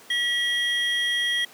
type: tone pair together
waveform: triangle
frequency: 1933 / 3251 Hz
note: B6 / G#7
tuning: -38 / -38 cents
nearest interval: major sixth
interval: 900 cents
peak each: -23 / -23 dBFS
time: 0.1-1.45 s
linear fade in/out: 5 ms
effects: pink hiss -48 dBFS RMS until 1.53 s + high-pass 300 Hz 12 dB/octave